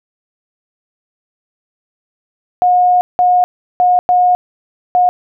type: tone bursts at uneven times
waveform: sine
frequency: 721 Hz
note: F#5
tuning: 45 cents flat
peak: -7 dBFS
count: 5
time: 2.62-3.01 / 3.19-3.44 / 3.8-3.99 / 4.09-4.35 / 4.95-5.09 s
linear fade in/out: 0 ms
effects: none